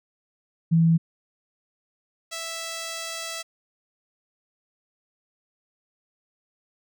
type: tone pair in turn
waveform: sine / 5% pulse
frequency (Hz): 164.81 / 659.2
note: E3 / E5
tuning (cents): 0 / 0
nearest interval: 2 octaves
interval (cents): 2400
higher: second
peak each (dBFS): -15 / -20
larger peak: first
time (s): 0.71-0.98 / 2.31-3.43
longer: second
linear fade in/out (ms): 20
effects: none